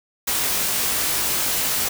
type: noise with comb filter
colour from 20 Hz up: white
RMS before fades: -22 dBFS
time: 0.27-1.89 s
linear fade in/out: 10 ms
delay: 20 ms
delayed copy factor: +0.6
effects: none